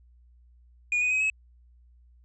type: tone with pitch steps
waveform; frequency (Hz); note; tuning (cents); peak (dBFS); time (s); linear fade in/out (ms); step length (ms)
triangle; 2446 / 2487 / 2529 / 2572; D#7 / D#7 / D#7 / E7; -30 / -1 / +28 / -43; -21; 0.92-1.3; 2; 95
effects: added 60 Hz sine -54 dBFS peak until 2.24 s + resampled to 22050 Hz